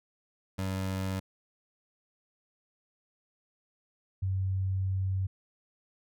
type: tone pair in turn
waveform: 25% pulse / sine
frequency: 95.1 / 95.1 Hz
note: F#2 / F#2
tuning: +48 / +48 cents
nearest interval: unison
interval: 0 cents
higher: neither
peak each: -27 dBFS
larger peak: neither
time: 0.58-1.2 / 4.22-5.27 s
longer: second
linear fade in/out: 10 ms
effects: none